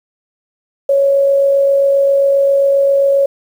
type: tone with amplitude modulation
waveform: sine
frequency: 554.4 Hz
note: C#5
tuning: in tune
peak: -7 dBFS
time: 0.89-3.26 s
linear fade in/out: 5 ms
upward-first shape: sine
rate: 47.5 Hz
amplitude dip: 25%
effects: 7-bit